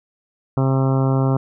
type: harmonic tone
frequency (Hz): 133.5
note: C3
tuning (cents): +35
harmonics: 1 / 2 / 3 / 4 / 5 / 6 / 7 / 8 / 9 / 10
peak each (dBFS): -16 / -22 / -26 / -28 / -30 / -32 / -33 / -34 / -35 / -36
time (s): 0.57-1.37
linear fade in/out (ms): 2
effects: none